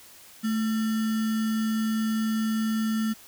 sine tone with sample-and-hold, 220 Hz, A3, in tune, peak -23 dBFS, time 0.43-3.14 s, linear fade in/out 20 ms, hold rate 1575 Hz, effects white hiss -50 dBFS RMS until 3.27 s

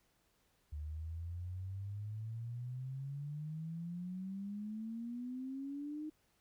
sine exponential sweep, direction up, 73.42 to 310.6 Hz, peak -40 dBFS, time 0.72-6.1 s, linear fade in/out 10 ms, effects pink hiss -75 dBFS RMS until 6.4 s

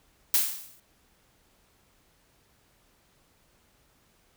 blue noise with exponential decay, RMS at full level -20 dBFS, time 0.34-0.8 s, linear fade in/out 2 ms, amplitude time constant 100 ms, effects pink hiss -65 dBFS RMS until 4.36 s

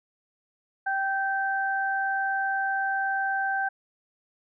sine tone pair together, 779 / 1558 Hz, G5 / G6, -11 / -11 cents, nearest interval octave, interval 1200 cents, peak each -27 dBFS, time 0.86-3.69 s, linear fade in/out 10 ms, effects none

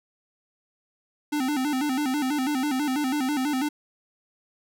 square tone with vibrato, 277.2 Hz, C#4, in tune, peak -24 dBFS, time 1.32-3.69 s, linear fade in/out 10 ms, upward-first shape square, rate 6.1 Hz, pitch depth 120 cents each way, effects none

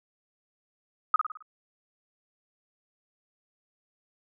sine tone with echo, 1259 Hz, D#6, 20 cents sharp, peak -16 dBFS, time 1.14-1.16 s, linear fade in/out 2 ms, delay 53 ms, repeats 5, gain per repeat -6 dB, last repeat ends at 1.425 s, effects none

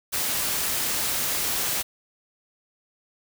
white noise, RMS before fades -26 dBFS, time 0.12-1.83 s, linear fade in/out 20 ms, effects none

